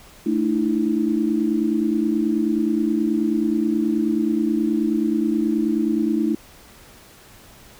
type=chord; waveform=sine; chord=A suspended fourth; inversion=none; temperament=equal with one note detuned; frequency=220 / 300.2 / 329.6 Hz; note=A3 / D4 / E4; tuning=0 / +38 / 0 cents; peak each=-22 dBFS; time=0.26-6.35 s; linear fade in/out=5 ms; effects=pink hiss -47 dBFS RMS until 7.79 s